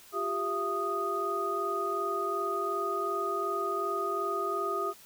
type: tone cluster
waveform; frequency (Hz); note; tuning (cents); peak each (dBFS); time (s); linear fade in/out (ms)
sine; 355.1 / 397.8 / 674 / 1241; F4 / G4 / E5 / D#6; +29 / +25 / +38 / -5; -38 / -34 / -38 / -31; 0.12-4.94; 50
effects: white hiss -54 dBFS RMS until 5.05 s